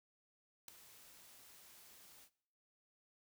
white noise with ADSR envelope, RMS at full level -44 dBFS, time 0.68-2.3 s, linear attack 4 ms, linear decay 3 ms, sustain -17 dB, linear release 72 ms, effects noise-tail reverb RT60 0.7 s tail -21 dB re dry

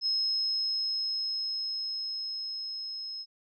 sine tone with level ramp, 5160 Hz, E8, 38 cents flat, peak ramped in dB -25 to -36 dBFS, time 0.01-3.26 s, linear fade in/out 50 ms, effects none

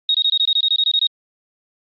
sine tone bursts, 3753 Hz, A#7, 11 cents sharp, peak -13 dBFS, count 13, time 0.09-1.069 s, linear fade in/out 2 ms, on 55 ms, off 22 ms, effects Opus 32 kbps

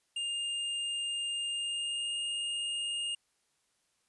square tone with pitch glide, 2813 to 2834 Hz, F7 to F7, +12 to +25 cents, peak -33 dBFS, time 0.16-3.15 s, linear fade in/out 5 ms, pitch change +13 cents, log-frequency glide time 1.48-2.18 s, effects white hiss -75 dBFS RMS until 4.08 s + resampled to 24000 Hz

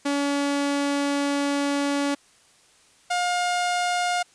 sawtooth tone pair in turn, 283.7 / 711.4 Hz, C#4 / F5, +40 / +32 cents, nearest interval octave + major third, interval 1592 cents, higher second, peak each -18 dBFS, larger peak neither, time 0.05-2.15 / 3.1-4.23 s, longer first, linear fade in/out 10 ms, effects white hiss -57 dBFS RMS until 4.34 s + resampled to 22050 Hz

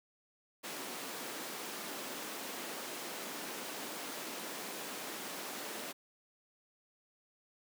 pink high-pass noise, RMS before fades -43 dBFS, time 0.63-5.93 s, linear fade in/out 20 ms, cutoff 230 Hz, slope 24 dB/octave, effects none

